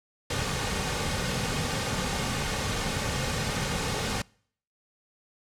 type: noise with comb filter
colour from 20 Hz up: pink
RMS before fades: -29 dBFS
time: 0.3-4.22 s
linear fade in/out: 5 ms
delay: 3 ms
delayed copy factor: -0.5
effects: noise-tail reverb RT60 0.6 s tail -26 dB re dry + low-pass 8000 Hz 12 dB/octave